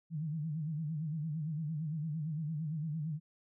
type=tone with vibrato; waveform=sine; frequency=155.4 Hz; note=D#3; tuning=2 cents flat; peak=-34 dBFS; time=0.1-3.2 s; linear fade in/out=50 ms; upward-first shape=sine; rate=8.8 Hz; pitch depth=110 cents each way; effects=none